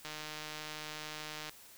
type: click train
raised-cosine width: 0.2 ms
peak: -25 dBFS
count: 222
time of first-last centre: 0.05-1.494 s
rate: 153 Hz
effects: white hiss -56 dBFS RMS until 1.77 s